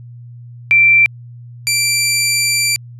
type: tone pair in turn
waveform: sine / 15% pulse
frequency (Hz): 2349 / 2349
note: D7 / D7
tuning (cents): 0 / 0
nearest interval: unison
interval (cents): 0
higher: neither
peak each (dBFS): -6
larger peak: neither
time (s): 0.71-1.06 / 1.67-2.76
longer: second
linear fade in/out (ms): 0
effects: added 120 Hz sine -32 dBFS peak until 2.99 s + resampled to 32000 Hz